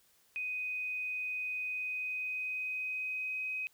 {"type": "tone with pitch glide", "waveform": "sine", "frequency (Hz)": [2500, 2522], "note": ["D#7", "D#7"], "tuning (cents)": [8, 23], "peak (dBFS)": -34, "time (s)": [0.36, 3.67], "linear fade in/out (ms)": 0, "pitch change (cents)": 15, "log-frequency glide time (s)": [1.67, 3.55], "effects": ["white hiss -68 dBFS RMS until 3.73 s"]}